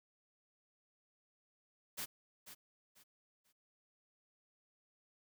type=noise with echo; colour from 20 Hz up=white; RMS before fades=-42 dBFS; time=1.97-2.06 s; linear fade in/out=20 ms; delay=490 ms; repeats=3; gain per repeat=-11 dB; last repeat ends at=3.53 s; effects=none